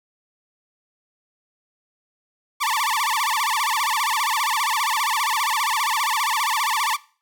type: tone with vibrato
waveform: sawtooth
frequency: 1012 Hz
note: B5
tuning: 42 cents sharp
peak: -16 dBFS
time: 2.6-6.97 s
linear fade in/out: 20 ms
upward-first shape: sine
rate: 15 Hz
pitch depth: 270 cents each way
effects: noise-tail reverb RT60 0.4 s tail -20 dB re dry